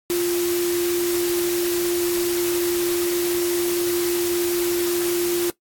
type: tone in noise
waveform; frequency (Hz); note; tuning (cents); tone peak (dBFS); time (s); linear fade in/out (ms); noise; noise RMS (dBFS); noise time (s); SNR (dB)
sine; 349.2; F4; 0; -19; 0.1-5.5; 0; white; -28; 0.1-5.5; +6
effects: noise-tail reverb RT60 0.1 s tail -17 dB re dry + AAC 64 kbps